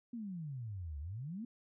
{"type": "exponential two-way sweep", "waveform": "sine", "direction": "down then up", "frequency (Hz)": [245.3, 69.3, 245.3], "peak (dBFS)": -40, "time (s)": [0.13, 1.45], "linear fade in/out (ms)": 5, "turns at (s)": 0.99, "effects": []}